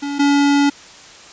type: tone pair in turn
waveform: square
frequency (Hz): 284.4 / 284.4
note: C#4 / C#4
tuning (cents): +45 / +45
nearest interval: unison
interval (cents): 0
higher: neither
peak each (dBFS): -22 / -12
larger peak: second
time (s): 0.02-0.19 / 0.19-0.7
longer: second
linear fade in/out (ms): 10
effects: white hiss -40 dBFS RMS until 1.32 s + resampled to 16000 Hz